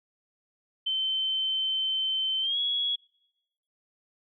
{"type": "tone with pitch glide", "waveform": "sine", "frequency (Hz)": [3085, 3345], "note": ["G7", "G#7"], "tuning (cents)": [-28, 12], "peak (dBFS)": -25, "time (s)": [0.86, 2.96], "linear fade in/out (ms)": 10, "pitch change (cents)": 140, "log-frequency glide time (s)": [2.41, 2.58], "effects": ["noise-tail reverb RT60 0.9 s tail -26 dB re dry"]}